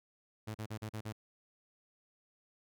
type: tone bursts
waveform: sawtooth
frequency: 108.6 Hz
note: A2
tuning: 22 cents flat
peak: -35 dBFS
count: 6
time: 0.47-1.126 s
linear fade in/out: 10 ms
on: 76 ms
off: 40 ms
effects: none